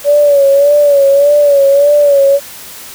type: tone with vibrato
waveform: sine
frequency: 569 Hz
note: C#5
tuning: 45 cents sharp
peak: -4 dBFS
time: 0.04-2.4 s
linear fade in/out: 50 ms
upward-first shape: sine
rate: 1.7 Hz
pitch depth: 56 cents each way
effects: white hiss -30 dBFS RMS until 2.94 s